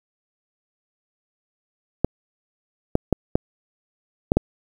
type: clicks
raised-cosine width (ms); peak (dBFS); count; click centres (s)
2; -3; 6; 2.046 / 2.954 / 3.127 / 3.355 / 4.319 / 4.37
effects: 7-bit

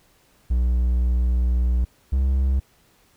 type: tone pair in turn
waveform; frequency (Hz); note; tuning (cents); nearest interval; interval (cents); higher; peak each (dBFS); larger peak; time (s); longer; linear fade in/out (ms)
triangle; 61 / 66.31; B1 / C2; -21 / +24; minor second; 145; second; -15; neither; 0.5-1.85 / 2.12-2.6; first; 10
effects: pink hiss -59 dBFS RMS until 3.16 s

